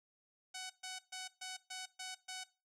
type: tone bursts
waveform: 5% pulse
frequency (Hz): 747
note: F#5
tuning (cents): +16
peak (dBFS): -31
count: 7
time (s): 0.54-2.44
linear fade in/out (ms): 10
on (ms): 160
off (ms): 130
effects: noise-tail reverb RT60 0.3 s tail -18 dB re dry + low-pass 9000 Hz 12 dB/octave